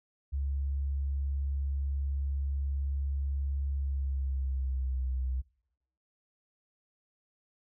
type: tone with pitch glide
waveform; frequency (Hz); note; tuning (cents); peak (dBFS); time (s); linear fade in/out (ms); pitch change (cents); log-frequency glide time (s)
sine; 69.3 to 64.29; C#2 to C2; 0 to -30; -29; 0.32-5.42; 20; -130; 3.75-5.02
effects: noise-tail reverb RT60 0.8 s tail -25 dB re dry